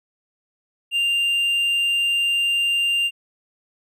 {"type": "tone", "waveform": "triangle", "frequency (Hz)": 2791, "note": "F7", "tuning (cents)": -2, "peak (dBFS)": -16, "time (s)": [0.91, 3.11], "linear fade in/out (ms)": 50, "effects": []}